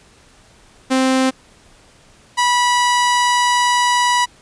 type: tone pair in turn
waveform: sawtooth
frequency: 261.6 / 977.5 Hz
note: C4 / B5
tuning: 0 / -18 cents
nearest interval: octave + major seventh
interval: 2282 cents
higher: second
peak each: -9 dBFS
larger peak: neither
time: 0.9-1.31 / 2.37-4.26 s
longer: second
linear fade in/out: 20 ms
effects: pink hiss -49 dBFS RMS until 4.41 s + resampled to 22050 Hz